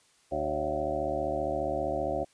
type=harmonic tone with a mistuned harmonic; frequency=75 Hz; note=D2; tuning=37 cents sharp; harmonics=1 / 2 / 3 / 4 / 5 / 7 / 8 / 9 / 10; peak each=-40 / -43 / -44 / -38 / -37 / -33 / -39 / -33 / -37 dBFS; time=0.31-2.25 s; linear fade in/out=20 ms; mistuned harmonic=7; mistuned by=+70 cents; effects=white hiss -64 dBFS RMS until 2.33 s + resampled to 22050 Hz